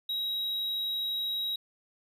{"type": "tone", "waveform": "triangle", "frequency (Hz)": 3833, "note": "A#7", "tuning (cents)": 47, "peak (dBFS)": -28, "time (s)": [0.09, 1.56], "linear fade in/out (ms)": 5, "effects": []}